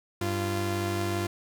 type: tone pair together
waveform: sawtooth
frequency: 97.65 / 345.2 Hz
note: G2 / F4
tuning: -6 / -20 cents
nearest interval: octave + minor seventh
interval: 2186 cents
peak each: -26 dBFS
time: 0.21-1.27 s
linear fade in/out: 5 ms
effects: none